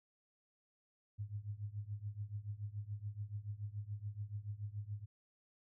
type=tone with tremolo; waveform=sine; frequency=103.6 Hz; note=G#2; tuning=4 cents flat; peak=-37 dBFS; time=1.18-5.06 s; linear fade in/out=20 ms; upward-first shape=triangle; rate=7 Hz; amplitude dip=95%; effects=none